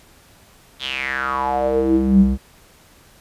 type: tone with band-pass filter sweep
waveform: square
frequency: 66.1 Hz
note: C2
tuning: 18 cents sharp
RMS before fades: -18 dBFS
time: 0.79-2.38 s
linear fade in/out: 50 ms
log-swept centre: 3600 to 130 Hz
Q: 6.5
effects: pink hiss -50 dBFS RMS until 3.2 s + resampled to 32000 Hz